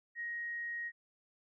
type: tone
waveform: sine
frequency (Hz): 1881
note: A#6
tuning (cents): +15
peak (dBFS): -37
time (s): 0.15-0.92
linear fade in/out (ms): 50
effects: none